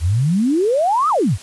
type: exponential two-way sweep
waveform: sine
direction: up then down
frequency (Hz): 75.2 to 1314 to 75.2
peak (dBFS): -13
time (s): 0-1.38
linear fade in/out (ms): 50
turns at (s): 1.09
effects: white hiss -39 dBFS RMS until 1.42 s + resampled to 24000 Hz